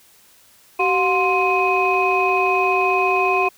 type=tone cluster; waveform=sine; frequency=380.7 / 721 / 1050 / 2515 Hz; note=F#4 / F#5 / C6 / D#7; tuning=+49 / -45 / +6 / +18 cents; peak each=-20 dBFS; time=0.79-3.49 s; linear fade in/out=10 ms; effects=tanh soft clip ceiling -7 dBFS + white hiss -52 dBFS RMS until 3.57 s